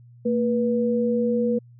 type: tone pair together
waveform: sine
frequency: 226.8 / 486.3 Hz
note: A#3 / B4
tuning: -47 / -27 cents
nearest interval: octave + minor second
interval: 1320 cents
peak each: -22 dBFS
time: 0.25-1.59 s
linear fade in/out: 10 ms
effects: added 120 Hz sine -46 dBFS peak until 1.79 s